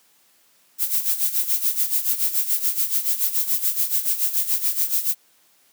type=noise with tremolo; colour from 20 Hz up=violet; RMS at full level=-19 dBFS; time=0.78-5.15 s; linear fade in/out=50 ms; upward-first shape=sine; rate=7 Hz; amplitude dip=75%; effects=white hiss -59 dBFS RMS until 5.72 s + high-pass 150 Hz 12 dB/octave